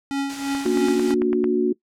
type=tone with tremolo; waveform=square; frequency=277.2 Hz; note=C#4; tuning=in tune; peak=-21 dBFS; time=0.11-1.14 s; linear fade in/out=0 ms; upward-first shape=triangle; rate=3 Hz; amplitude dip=80%
type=noise; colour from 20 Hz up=white; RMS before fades=-34 dBFS; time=0.29-1.13 s; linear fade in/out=10 ms
type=click train; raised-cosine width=0.5 ms; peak=-17 dBFS; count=9; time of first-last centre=0.55-1.442 s; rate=8.97 Hz
type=chord; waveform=sine; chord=Bb augmented; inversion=none; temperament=just; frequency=233.1 / 291.4 / 364.2 Hz; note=Bb3 / D4 / F#4; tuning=0 / -13 / -27 cents; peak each=-23 / -23 / -19 dBFS; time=0.65-1.73 s; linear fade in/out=10 ms
effects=noise-tail reverb RT60 0.1 s tail -21 dB re dry + low-pass 8000 Hz 12 dB/octave